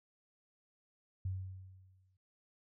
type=tone with exponential decay; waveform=sine; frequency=94 Hz; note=F#2; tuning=28 cents sharp; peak=-33 dBFS; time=1.25-2.17 s; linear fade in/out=5 ms; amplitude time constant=200 ms; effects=none